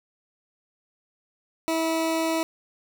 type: tone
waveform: 20% pulse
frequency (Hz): 324.8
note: E4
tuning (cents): -26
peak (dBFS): -18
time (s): 1.68-2.43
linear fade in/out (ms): 0
effects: none

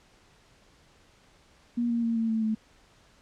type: tone with pitch steps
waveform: sine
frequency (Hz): 238.1 / 234 / 230 / 226 / 222.2 / 218.3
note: A#3 / A#3 / A#3 / A3 / A3 / A3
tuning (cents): +37 / +7 / -23 / +47 / +17 / -13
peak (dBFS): -24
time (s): 1.77-2.55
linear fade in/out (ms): 10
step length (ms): 130
effects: pink hiss -60 dBFS RMS until 3.21 s + low-pass 7000 Hz 12 dB/octave

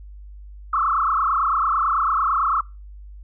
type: tone with frequency modulation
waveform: sine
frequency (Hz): 1219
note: D#6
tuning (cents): -36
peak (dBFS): -17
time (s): 0.73-2.61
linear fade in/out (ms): 5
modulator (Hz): 29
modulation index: 4.7
effects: noise-tail reverb RT60 0.3 s tail -26 dB re dry + added 50 Hz sine -37 dBFS peak until 3.23 s

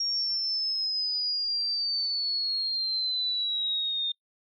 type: exponential sweep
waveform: sine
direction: down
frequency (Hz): 5588 to 3642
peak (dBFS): -26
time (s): 0-4.12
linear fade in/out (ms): 5
effects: noise-tail reverb RT60 0.1 s tail -22 dB re dry

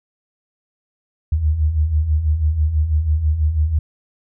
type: beating tone pair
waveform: sine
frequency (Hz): 72.6 / 78.7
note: D2 / D#2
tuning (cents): -19 / +20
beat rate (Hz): 6.1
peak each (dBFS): -22 / -15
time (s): 1.32-3.79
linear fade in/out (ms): 5
effects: none

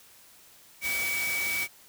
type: tone in noise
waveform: sine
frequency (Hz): 2276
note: C#7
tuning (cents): +45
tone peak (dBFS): -28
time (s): 0.81-1.68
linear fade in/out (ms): 50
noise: white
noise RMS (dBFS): -34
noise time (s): 0.81-1.68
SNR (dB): +3
effects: white hiss -55 dBFS RMS until 1.88 s

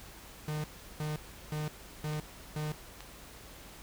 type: tone bursts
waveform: 45% pulse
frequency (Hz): 152.1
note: D#3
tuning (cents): -39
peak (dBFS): -33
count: 5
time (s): 0.48-2.72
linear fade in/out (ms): 2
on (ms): 160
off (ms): 360
type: clicks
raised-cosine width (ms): 0.2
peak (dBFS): -27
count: 2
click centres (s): 2.134 / 3.006
effects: added 50 Hz sine -56 dBFS peak until 3.82 s + pink hiss -51 dBFS RMS until 3.82 s

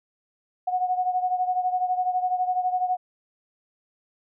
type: beating tone pair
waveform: sine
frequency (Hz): 730 / 742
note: F#5 / F#5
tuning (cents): -24 / +5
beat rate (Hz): 12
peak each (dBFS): -23 / -28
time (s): 0.67-2.97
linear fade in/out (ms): 10
effects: none

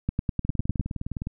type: two click trains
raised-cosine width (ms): 5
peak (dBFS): -12 / -18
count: 8 / 17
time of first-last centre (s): 0.09-0.797 / 0.45-1.271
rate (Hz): 9.9 / 19.5
effects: none

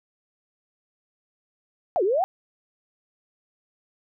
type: exponential two-way sweep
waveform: sine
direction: down then up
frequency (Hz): 800 to 349.2 to 800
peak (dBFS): -19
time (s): 1.96-2.24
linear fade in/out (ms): 0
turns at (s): 2.03
effects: none

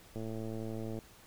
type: click train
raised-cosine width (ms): 2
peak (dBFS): -28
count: 93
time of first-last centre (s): 0.16-0.989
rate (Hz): 111
effects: pink hiss -58 dBFS RMS until 1.26 s

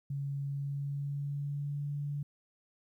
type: tone with pitch glide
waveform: sine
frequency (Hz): 140 to 144.27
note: C#3 to D3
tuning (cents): +18 to -30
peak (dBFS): -33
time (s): 0.1-2.23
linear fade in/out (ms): 5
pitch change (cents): +52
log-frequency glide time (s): 0.45-1.87
effects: 12-bit

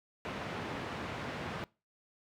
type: band-pass noise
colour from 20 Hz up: pink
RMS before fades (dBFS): -40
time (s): 0.25-1.64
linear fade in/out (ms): 0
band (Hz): 120 to 2500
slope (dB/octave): 12
effects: noise-tail reverb RT60 0.3 s tail -23 dB re dry

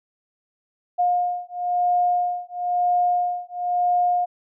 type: beating tone pair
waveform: sine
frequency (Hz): 712 / 713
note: F5 / F5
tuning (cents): +33 / +36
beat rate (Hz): 1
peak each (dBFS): -22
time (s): 0.98-4.26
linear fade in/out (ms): 20
effects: none

